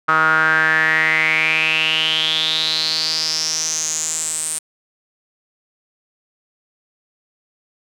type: tone with band-pass filter sweep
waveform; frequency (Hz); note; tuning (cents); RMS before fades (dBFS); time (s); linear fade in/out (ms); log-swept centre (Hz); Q
sawtooth; 158.1; D#3; +28; -18; 0.08-4.59; 10; 1300 to 8900; 8
effects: none